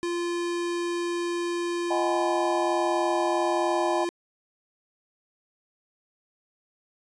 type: tone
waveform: square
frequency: 346 Hz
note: F4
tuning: 16 cents flat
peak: -27 dBFS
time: 0.03-4.09 s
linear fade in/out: 0 ms
type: chord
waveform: sine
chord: G# minor seventh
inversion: second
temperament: just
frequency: 623 / 747.5 / 830.6 / 996.7 Hz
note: D#5 / F#5 / G#5 / B5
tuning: +2 / +17 / 0 / +16 cents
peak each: -28 / -31 / -30 / -31 dBFS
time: 1.9-4.05 s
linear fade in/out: 10 ms
effects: resampled to 22050 Hz